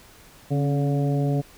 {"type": "harmonic tone with a mistuned harmonic", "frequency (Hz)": 143.2, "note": "D3", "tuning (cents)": -43, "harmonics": [1, 2, 3, 4, 5], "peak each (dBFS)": [-21, -27, -31, -33, -35], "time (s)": [0.5, 1.42], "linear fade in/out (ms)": 20, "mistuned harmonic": 2, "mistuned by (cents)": -60, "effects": ["pink hiss -50 dBFS RMS until 1.57 s"]}